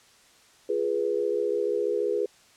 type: chord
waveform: sine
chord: F diminished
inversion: none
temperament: equal with one note detuned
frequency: 349.2 / 415.3 / 489.9 Hz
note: F4 / Ab4 / Cb5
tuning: 0 / 0 / -14 cents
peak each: -32 / -26 / -28 dBFS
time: 0.69-2.26 s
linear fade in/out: 5 ms
effects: white hiss -57 dBFS RMS until 2.56 s + low-pass 8000 Hz 12 dB/octave